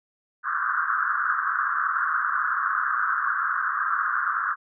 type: band-pass noise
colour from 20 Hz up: white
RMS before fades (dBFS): -25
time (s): 0.43-4.56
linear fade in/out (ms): 50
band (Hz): 1100 to 1600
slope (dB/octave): 96
effects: none